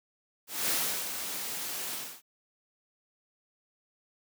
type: noise with ADSR envelope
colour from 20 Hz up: white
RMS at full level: -28 dBFS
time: 0.47-2.22 s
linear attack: 220 ms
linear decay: 360 ms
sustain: -8 dB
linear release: 280 ms
effects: high-pass 150 Hz 12 dB/octave